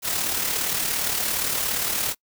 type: noise with amplitude modulation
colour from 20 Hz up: white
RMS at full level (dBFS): -23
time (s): 0.02-2.15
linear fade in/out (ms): 50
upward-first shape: sine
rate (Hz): 37.3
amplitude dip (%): 45
effects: noise-tail reverb RT60 0.1 s tail -26 dB re dry